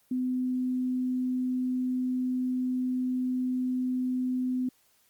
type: tone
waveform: sine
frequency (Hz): 253.7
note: B3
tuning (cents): +47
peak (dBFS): -26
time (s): 0.11-4.69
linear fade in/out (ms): 5
effects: white hiss -66 dBFS RMS until 5.09 s + Opus 32 kbps